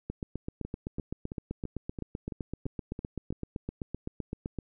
two click trains, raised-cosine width 3 ms, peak -24 / -21 dBFS, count 9 / 36, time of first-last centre 0.65-3.326 / 0.1-4.587 s, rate 2.99 / 7.8 Hz, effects none

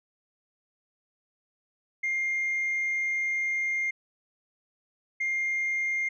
sine tone pair in turn, 2115 / 2115 Hz, C7 / C7, +18 / +18 cents, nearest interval unison, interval 0 cents, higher neither, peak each -24 dBFS, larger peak neither, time 2.03-3.91 / 5.2-6.09 s, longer first, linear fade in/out 10 ms, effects tanh soft clip ceiling -23 dBFS

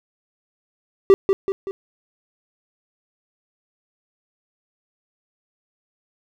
triangle tone with echo, 389.7 Hz, G4, 10 cents flat, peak -5 dBFS, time 1.1-1.14 s, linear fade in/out 0 ms, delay 190 ms, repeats 3, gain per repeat -6 dB, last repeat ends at 1.71 s, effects none

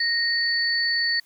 sine tone pair together, 1864.7 / 4481 Hz, A#6 / C#8, 0 / +18 cents, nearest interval octave + minor third, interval 1518 cents, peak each -23 dBFS, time 0-1.2 s, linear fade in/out 5 ms, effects white hiss -59 dBFS RMS until 1.25 s

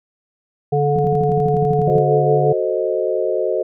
harmonic tone, 144.8 Hz, D3, 24 cents flat, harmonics 1 / 3 / 5, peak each -18 / -17 / -20 dBFS, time 0.72-2.53 s, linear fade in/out 10 ms
sine tone bursts, 165.2 Hz, E3, 4 cents sharp, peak -16 dBFS, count 13, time 0.96-1.983 s, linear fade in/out 0 ms, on 27 ms, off 56 ms
sine chord, F# diminished seventh, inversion none, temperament equal, 370 / 440 / 523.3 / 622.3 Hz, F#4 / A4 / C5 / Eb5, 0 / 0 / 0 / 0 cents, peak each -22 dBFS, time 1.87-3.63 s, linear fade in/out 10 ms
effects none

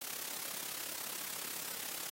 white noise with amplitude modulation, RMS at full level -39 dBFS, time 0.01-2.1 s, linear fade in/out 10 ms, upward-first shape sine, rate 34.2 Hz, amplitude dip 70%, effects high-pass 150 Hz 12 dB/octave + AAC 48 kbps

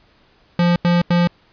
square tone bursts, 174.1 Hz, F3, 5 cents flat, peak -13 dBFS, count 3, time 0.59-1.274 s, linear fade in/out 2 ms, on 170 ms, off 87 ms, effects pink hiss -55 dBFS RMS until 1.52 s + resampled to 11025 Hz

